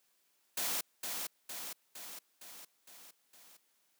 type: noise with echo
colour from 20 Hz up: white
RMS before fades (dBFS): -35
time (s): 0.57-0.81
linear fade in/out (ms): 5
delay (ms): 460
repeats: 6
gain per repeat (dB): -4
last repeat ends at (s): 3.57
effects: white hiss -74 dBFS RMS until 3.99 s + high-pass 200 Hz 12 dB/octave